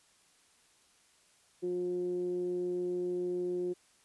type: tone with low-pass filter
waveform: 15% pulse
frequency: 178.6 Hz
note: F3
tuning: 39 cents sharp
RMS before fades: -34 dBFS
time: 1.62-3.74 s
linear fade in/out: 20 ms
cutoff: 370 Hz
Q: 7.1
effects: white hiss -66 dBFS RMS until 4.04 s + resampled to 24000 Hz